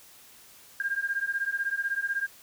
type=beating tone pair; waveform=sine; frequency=1600 / 1616 Hz; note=G6 / G#6; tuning=+35 / -48 cents; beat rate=16 Hz; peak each=-30 dBFS; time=0.8-2.27 s; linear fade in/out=2 ms; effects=white hiss -53 dBFS RMS until 2.42 s